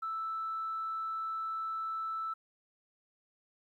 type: tone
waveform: sine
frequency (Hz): 1318.5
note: E6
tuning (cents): 0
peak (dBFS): -33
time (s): 0.02-2.34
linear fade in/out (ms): 10
effects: tanh soft clip ceiling -29 dBFS + 12-bit